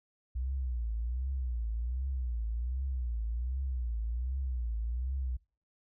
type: tone with vibrato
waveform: sine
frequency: 60.7 Hz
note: B1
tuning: 29 cents flat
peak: -31 dBFS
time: 0.35-5.37 s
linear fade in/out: 10 ms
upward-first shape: triangle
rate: 1.3 Hz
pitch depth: 190 cents each way
effects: noise-tail reverb RT60 0.4 s tail -25 dB re dry